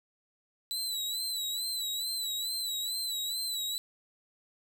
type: tone with vibrato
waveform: sawtooth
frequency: 3966 Hz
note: B7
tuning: 7 cents sharp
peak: -29 dBFS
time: 0.71-3.78 s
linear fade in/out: 0 ms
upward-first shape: sine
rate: 2.3 Hz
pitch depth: 70 cents each way
effects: none